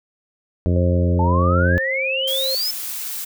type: harmonic tone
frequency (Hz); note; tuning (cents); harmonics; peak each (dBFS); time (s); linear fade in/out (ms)
88.3; F2; +20; 1 / 2 / 3 / 4 / 5 / 6 / 7; -16 / -22 / -26 / -28 / -30 / -32 / -33; 0.66-1.78; 0
type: tone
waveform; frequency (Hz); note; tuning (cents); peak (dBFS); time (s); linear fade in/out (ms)
sine; 531; C5; +25; -24; 0.76-2.55; 2
type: exponential sweep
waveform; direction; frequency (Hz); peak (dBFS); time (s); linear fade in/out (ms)
sine; up; 857 to 5310; -20; 1.19-2.71; 5
type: noise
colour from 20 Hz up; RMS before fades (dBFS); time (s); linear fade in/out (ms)
blue; -28; 2.27-3.25; 10
effects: none